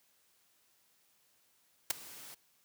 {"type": "noise with ADSR envelope", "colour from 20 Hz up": "white", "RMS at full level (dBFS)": -27, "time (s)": [1.9, 2.35], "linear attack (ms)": 6, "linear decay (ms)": 10, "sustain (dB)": -23, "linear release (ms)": 13, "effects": ["white hiss -71 dBFS RMS until 2.64 s", "high-pass 80 Hz 12 dB/octave"]}